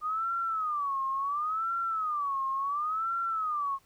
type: tone with vibrato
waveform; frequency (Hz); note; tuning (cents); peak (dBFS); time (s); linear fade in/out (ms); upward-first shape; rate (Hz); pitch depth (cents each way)
sine; 1210; D#6; -49; -28; 0.01-3.79; 50; sine; 0.71; 210
effects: pink hiss -65 dBFS RMS until 3.85 s